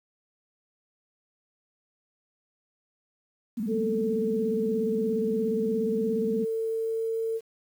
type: tone with vibrato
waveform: sine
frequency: 217.7 Hz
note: A3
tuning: 18 cents flat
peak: -27 dBFS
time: 3.57-6.45 s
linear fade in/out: 10 ms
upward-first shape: square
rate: 17 Hz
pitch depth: 140 cents each way
type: tone with pitch glide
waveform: sine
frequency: 443.3 to 450.3 Hz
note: A4 to A4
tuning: +13 to +40 cents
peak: -26 dBFS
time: 3.67-7.41 s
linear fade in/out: 50 ms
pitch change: +27 cents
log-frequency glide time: 5.29-7.19 s
effects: 9-bit